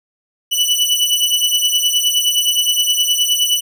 sawtooth beating tone pair, 2960 / 2969.6 Hz, F#7 / F#7, 0 / +6 cents, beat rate 9.6 Hz, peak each -13 dBFS, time 0.51-3.61 s, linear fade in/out 20 ms, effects none

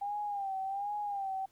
sine tone with vibrato, 798 Hz, G5, 31 cents sharp, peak -33 dBFS, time 0.01-1.46 s, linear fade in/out 10 ms, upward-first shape sine, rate 1.3 Hz, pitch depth 73 cents each way, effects pink hiss -69 dBFS RMS until 1.51 s

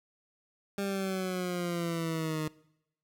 20% pulse exponential sweep, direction down, 200 to 153.9 Hz, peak -26 dBFS, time 0.78-2.48 s, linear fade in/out 2 ms, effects noise-tail reverb RT60 0.8 s tail -22 dB re dry

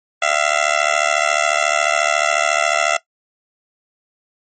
15% pulse tone with amplitude modulation, 677 Hz, E5, 46 cents sharp, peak -4 dBFS, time 0.22-2.97 s, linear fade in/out 5 ms, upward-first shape sine, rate 74.1 Hz, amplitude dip 100%, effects noise-tail reverb RT60 0.1 s tail -17 dB re dry + MP3 32 kbps

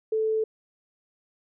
sine tone, 438.5 Hz, A4, 6 cents flat, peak -22 dBFS, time 0.12-0.44 s, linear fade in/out 5 ms, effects none

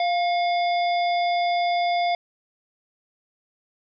harmonic tone with a mistuned harmonic, 698 Hz, F5, 1 cent flat, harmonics 1 / 3 / 5 / 7, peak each -20 / -30 / -34 / -37 dBFS, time 0-2.15 s, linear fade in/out 2 ms, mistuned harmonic 3, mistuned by +54 cents, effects none

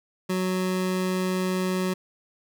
25% pulse tone, 185 Hz, F#3, in tune, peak -20 dBFS, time 0.29-1.94 s, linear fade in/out 10 ms, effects none

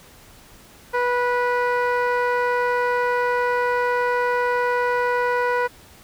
15% pulse tone with low-pass filter, 489.8 Hz, B4, 14 cents flat, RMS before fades -21 dBFS, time 0.93-5.68 s, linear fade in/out 20 ms, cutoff 1800 Hz, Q 0.71, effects pink hiss -48 dBFS RMS until 6.03 s

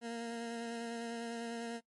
20% pulse tone with vibrato, 232.5 Hz, A#3, 4 cents flat, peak -34 dBFS, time 0.01-1.81 s, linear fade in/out 50 ms, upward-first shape sine, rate 10 Hz, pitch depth 17 cents each way, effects noise-tail reverb RT60 0.1 s tail -22 dB re dry + MP3 48 kbps

